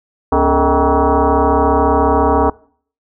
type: tone with frequency modulation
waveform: sine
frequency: 246.9 Hz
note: B3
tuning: in tune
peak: -9 dBFS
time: 0.32-2.5 s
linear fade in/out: 5 ms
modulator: 176 Hz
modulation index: 5
effects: noise-tail reverb RT60 0.5 s tail -22 dB re dry